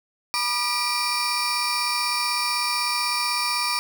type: tone cluster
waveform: 35% pulse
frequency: 971 / 1208 / 2380 / 4568 / 5400 Hz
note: B5 / D6 / D7 / D8 / E8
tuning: -30 / +48 / +22 / -49 / +41 cents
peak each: -27 dBFS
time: 0.34-3.79 s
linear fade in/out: 0 ms
effects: none